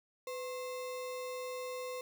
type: tone with sample-and-hold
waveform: sine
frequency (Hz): 503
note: B4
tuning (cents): +32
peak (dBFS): -38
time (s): 0.27-2.01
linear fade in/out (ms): 2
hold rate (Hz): 1575
effects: none